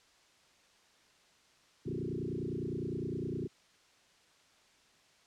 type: tone with frequency modulation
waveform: sine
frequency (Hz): 255.1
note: C4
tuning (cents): -44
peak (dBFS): -34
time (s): 1.85-3.48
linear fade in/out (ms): 20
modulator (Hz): 29.8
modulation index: 5
effects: white hiss -65 dBFS RMS until 5.26 s + low-pass 6000 Hz 12 dB/octave